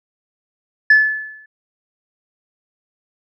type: tone with exponential decay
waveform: sine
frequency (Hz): 1731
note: A6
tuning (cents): -29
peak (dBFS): -3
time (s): 0.9-1.46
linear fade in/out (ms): 5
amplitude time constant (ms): 120
effects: tanh soft clip ceiling -4 dBFS